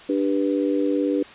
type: chord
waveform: sine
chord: G major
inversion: second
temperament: just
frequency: 294 / 392 / 490 Hz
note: D4 / G4 / B4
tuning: +2 / 0 / -14 cents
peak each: -21 / -26 / -25 dBFS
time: 0.09-1.23 s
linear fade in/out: 5 ms
effects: white hiss -43 dBFS RMS until 1.34 s + resampled to 8000 Hz